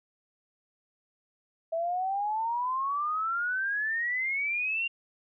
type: exponential sweep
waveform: sine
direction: up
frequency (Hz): 649 to 2794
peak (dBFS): -27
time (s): 1.72-4.88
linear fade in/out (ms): 10
effects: none